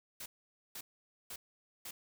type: noise bursts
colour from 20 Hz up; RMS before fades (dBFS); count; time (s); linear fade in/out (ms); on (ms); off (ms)
white; -45; 4; 0.2-1.91; 5; 60; 490
effects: none